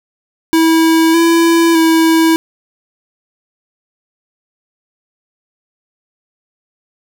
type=tone with pitch steps; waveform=square; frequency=325 / 333.7 / 325.2 Hz; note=E4 / E4 / E4; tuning=-24 / +21 / -23 cents; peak=-8 dBFS; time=0.53-2.36 s; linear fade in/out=0 ms; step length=610 ms; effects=none